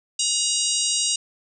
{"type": "harmonic tone", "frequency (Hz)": 952, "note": "A#5", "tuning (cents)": 36, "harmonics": [3, 4, 5, 6, 7, 8, 9], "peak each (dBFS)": [-28, -28, -28, -28, -28, -28, -28], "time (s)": [0.19, 1.16], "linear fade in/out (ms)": 5, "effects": []}